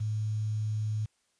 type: tone with quantisation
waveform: sine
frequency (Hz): 107.5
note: A2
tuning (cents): -40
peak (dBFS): -28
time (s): 0-1.06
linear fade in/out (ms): 10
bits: 9
effects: white hiss -73 dBFS RMS until 1.39 s + resampled to 22050 Hz

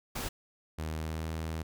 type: noise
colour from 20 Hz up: pink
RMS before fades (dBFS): -36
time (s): 0.15-0.29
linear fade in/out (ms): 10
type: tone with pitch glide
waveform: sawtooth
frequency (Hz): 78.7 to 80.12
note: D#2 to E2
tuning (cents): +20 to -49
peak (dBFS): -30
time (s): 0.78-1.63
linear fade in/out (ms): 10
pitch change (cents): +31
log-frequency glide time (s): 0.99-1.27
effects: none

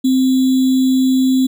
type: tone with sample-and-hold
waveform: sine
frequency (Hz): 260.6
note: C4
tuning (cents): -7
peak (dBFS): -10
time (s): 0.04-1.47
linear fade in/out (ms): 10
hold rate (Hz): 3675
effects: none

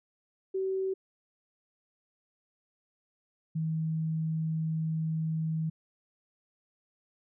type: tone pair in turn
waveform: sine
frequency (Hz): 381.5 / 159.62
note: G4 / D#3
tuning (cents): -47 / +45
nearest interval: octave + minor third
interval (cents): 1508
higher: first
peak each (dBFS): -28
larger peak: neither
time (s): 0.54-0.94 / 3.55-5.7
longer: second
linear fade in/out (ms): 10
effects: none

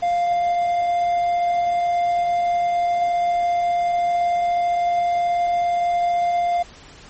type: tone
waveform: triangle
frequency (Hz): 698.5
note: F5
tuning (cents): 0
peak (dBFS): -15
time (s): 0.02-6.63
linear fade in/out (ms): 10
effects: pink hiss -44 dBFS RMS until 7.09 s + MP3 32 kbps

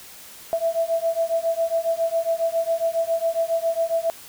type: beating tone pair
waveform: sine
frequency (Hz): 659.3 / 666.6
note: E5 / E5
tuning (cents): 0 / +19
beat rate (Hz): 7.3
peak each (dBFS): -23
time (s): 0.53-4.1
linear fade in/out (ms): 0
effects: white hiss -43 dBFS RMS until 4.28 s

